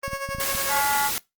15% pulse tone with tremolo, 550 Hz, C#5, 14 cents flat, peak -20 dBFS, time 0.03-0.81 s, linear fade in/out 5 ms, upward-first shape sine, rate 11 Hz, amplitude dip 65%
clicks, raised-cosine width 5 ms, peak -23 dBFS, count 6, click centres 0.08 / 0.133 / 0.29 / 0.349 / 0.385 / 0.55 s
white noise, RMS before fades -27 dBFS, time 0.4-1.18 s, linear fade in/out 0 ms
harmonic tone, 283.4 Hz, C#4, 38 cents sharp, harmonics 3 / 4 / 5 / 6 / 7, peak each -23 / -33 / -29 / -38 / -32 dBFS, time 0.68-1.11 s, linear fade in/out 50 ms
effects noise-tail reverb RT60 0.2 s tail -22 dB re dry + Opus 32 kbps

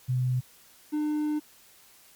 sine / triangle tone pair in turn, 126.7 / 301.3 Hz, B2 / D4, +45 / +44 cents, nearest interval octave + minor third, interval 1499 cents, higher second, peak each -23 dBFS, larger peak neither, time 0.08-0.41 / 0.92-1.4 s, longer second, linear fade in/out 20 ms, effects white hiss -56 dBFS RMS until 2.15 s + MP3 96 kbps

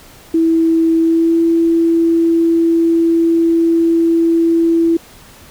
sine tone with pitch glide, 327.3 to 332.4 Hz, E4 to E4, -12 to +15 cents, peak -9 dBFS, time 0.34-4.97 s, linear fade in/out 5 ms, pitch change +27 cents, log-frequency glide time 0.99-1.39 s, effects pink hiss -41 dBFS RMS until 5.5 s

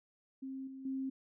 sine tone with level steps, 266.2 Hz, C4, 30 cents sharp, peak -40 / -45 / -35 dBFS, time 0.42-1.1 s, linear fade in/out 10 ms, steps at 0.67 / 0.85 s, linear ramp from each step 5 ms, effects none

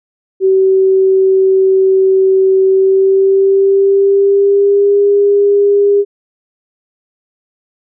sine tone with pitch glide, 381.7 to 404.4 Hz, G4 to G#4, -46 to -46 cents, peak -6 dBFS, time 0.4-6.05 s, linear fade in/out 50 ms, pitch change +100 cents, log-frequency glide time 2.64-5 s, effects none

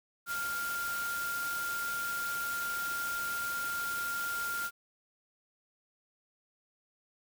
sine tone in noise, 1396.9 Hz, F6, in tune, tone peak -33 dBFS, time 0.26-4.71 s, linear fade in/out 50 ms, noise white, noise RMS -41 dBFS, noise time 0.26-4.71 s, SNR +5 dB, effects none

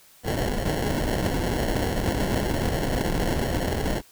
pink noise with sample-and-hold, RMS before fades -25 dBFS, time 0.23-4.02 s, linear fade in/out 50 ms, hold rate 1225 Hz, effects white hiss -54 dBFS RMS until 4.11 s

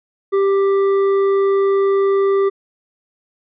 sine tone with hard clipping, 393.1 Hz, G4, 5 cents sharp, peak -14 dBFS, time 0.32-2.5 s, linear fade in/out 20 ms, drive 7 dB, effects resampled to 8000 Hz

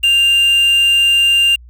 triangle tone with quantisation, 2794 Hz, F7, in tune, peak -7 dBFS, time 0.03-1.56 s, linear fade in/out 10 ms, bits 5, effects added 60 Hz sine -36 dBFS peak until 1.69 s

